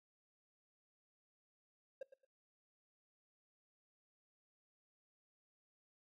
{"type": "tone with echo", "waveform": "triangle", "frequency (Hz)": 538, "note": "C5", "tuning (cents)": 48, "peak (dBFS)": -40, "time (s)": [2.01, 2.03], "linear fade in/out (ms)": 5, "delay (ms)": 110, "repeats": 2, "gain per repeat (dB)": -13, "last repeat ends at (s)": 2.25, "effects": ["noise-tail reverb RT60 0.3 s tail -23 dB re dry"]}